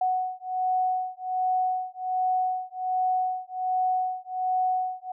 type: beating tone pair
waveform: sine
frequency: 740 / 741.3 Hz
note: F#5 / F#5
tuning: 0 / +3 cents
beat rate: 1.3 Hz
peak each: -27 dBFS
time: 0.01-5.12 s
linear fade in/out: 5 ms
effects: none